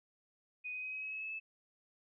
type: tone with pitch steps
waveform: sine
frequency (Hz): 2489 / 2506 / 2524 / 2541 / 2559 / 2577 / 2595 / 2613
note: D#7 / D#7 / D#7 / D#7 / D#7 / E7 / E7 / E7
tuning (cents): 0 / +12 / +24 / +36 / +48 / -40 / -28 / -16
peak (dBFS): -39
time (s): 0.64-1.4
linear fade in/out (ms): 20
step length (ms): 95
effects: none